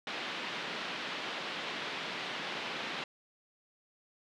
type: band-pass noise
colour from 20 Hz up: white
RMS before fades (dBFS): -39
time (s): 0.07-3.04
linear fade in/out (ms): 2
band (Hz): 160 to 3600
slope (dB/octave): 24
effects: none